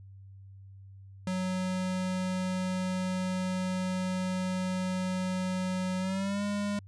square tone with pitch glide, 185 to 204.1 Hz, F#3 to G#3, 0 to -30 cents, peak -30 dBFS, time 1.27-6.79 s, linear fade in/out 2 ms, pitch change +170 cents, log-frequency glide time 5.99-6.43 s, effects added 97 Hz sine -47 dBFS peak until 6.87 s + resampled to 22050 Hz

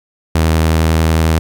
sawtooth tone with vibrato, 80.2 Hz, E2, 47 cents flat, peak -6 dBFS, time 0.35-1.39 s, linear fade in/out 5 ms, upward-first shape sine, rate 11 Hz, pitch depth 13 cents each way, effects 8-bit

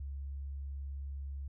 sine tone, 69.3 Hz, C#2, in tune, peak -38 dBFS, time 0-1.48 s, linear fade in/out 5 ms, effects none

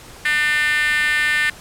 5% pulse tone with high-pass filter, 300 Hz, D4, 37 cents sharp, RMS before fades -18 dBFS, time 0.25-1.5 s, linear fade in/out 5 ms, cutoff 1800 Hz, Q 6.7, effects pink hiss -40 dBFS RMS until 1.6 s + low-pass 12000 Hz 12 dB/octave

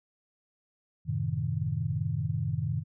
sine chord, F# diminished seventh, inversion none, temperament equal, 92.5 / 110 / 130.81 / 155.56 Hz, F#2 / A2 / C3 / Eb3, 0 / 0 / 0 / 0 cents, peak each -35 / -33 / -33 / -32 dBFS, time 1.05-2.84 s, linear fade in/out 50 ms, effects none

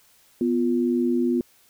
sine tone pair together, 247.2 / 349.2 Hz, B3 / F4, +2 / 0 cents, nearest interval tritone, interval 598 cents, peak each -21 / -23 dBFS, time 0.41-1.41 s, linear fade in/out 2 ms, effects white hiss -58 dBFS RMS until 1.69 s

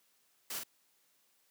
white noise with echo, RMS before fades -40 dBFS, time 0.5-0.59 s, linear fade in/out 5 ms, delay 46 ms, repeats 1, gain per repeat -3 dB, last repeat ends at 0.636 s, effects white hiss -72 dBFS RMS until 1.5 s + high-pass 150 Hz 12 dB/octave

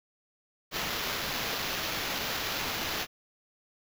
violet noise with sample-and-hold, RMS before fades -33 dBFS, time 0.71-3.07 s, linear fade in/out 50 ms, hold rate 8820 Hz, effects none

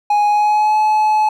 triangle tone with pitch glide, 830.6 to 856.9 Hz, G#5 to A5, 0 to -46 cents, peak -9 dBFS, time 0.1-1.29 s, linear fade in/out 5 ms, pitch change +54 cents, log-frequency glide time 0.28-0.77 s, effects none

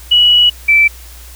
sine tone pair in turn, 2931 / 2326 Hz, F#7 / D7, -17 / -17 cents, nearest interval major third, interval 400 cents, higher first, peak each -5 dBFS, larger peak neither, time 0.11-0.5 / 0.68-0.88 s, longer first, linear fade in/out 10 ms, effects added 60 Hz sine -33 dBFS peak until 1.35 s + white hiss -38 dBFS RMS until 1.35 s

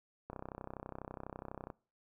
click train, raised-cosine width 1 ms, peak -29 dBFS, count 46, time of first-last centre 0.3-1.702 s, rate 32.1 Hz, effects noise-tail reverb RT60 0.4 s tail -23 dB re dry

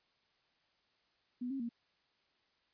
sine tone with pitch steps, 246.9 / 270.1 / 235 Hz, B3 / C#4 / A#3, 0 / -45 / +14 cents, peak -36 dBFS, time 1.41-1.692 s, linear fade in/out 10 ms, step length 94 ms, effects white hiss -75 dBFS RMS until 2.73 s + resampled to 11025 Hz

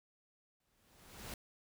pink noise with exponential growth, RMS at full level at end -44 dBFS, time 0.6-1.34 s, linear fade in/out 2 ms, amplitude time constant 160 ms, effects none

